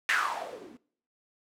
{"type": "noise with low-pass filter sweep", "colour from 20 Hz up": "violet", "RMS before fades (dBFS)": -32, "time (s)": [0.09, 0.77], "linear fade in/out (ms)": 0, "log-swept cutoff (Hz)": [1900, 240], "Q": 5.2, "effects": ["noise-tail reverb RT60 0.6 s tail -22 dB re dry"]}